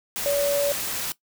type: tone in noise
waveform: sine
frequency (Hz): 570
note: C#5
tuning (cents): +48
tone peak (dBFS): -20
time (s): 0.26-0.72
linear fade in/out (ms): 0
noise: white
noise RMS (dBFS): -29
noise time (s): 0.16-1.12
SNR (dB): +6
effects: noise-tail reverb RT60 0.1 s tail -18 dB re dry